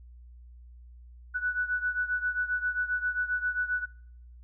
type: beating tone pair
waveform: sine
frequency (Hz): 1480 / 1487.5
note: F#6 / F#6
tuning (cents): 0 / +9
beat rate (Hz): 7.5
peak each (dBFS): -29 / -32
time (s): 1.34-3.86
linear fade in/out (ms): 20
effects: noise-tail reverb RT60 0.7 s tail -25 dB re dry + added 60 Hz sine -47 dBFS peak until 4.43 s